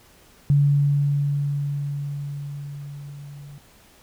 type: tone with level ramp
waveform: sine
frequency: 142.9 Hz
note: D3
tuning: 47 cents flat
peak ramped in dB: -13 to -38 dBFS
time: 0.5-3.58 s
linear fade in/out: 0 ms
effects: pink hiss -53 dBFS RMS until 4.02 s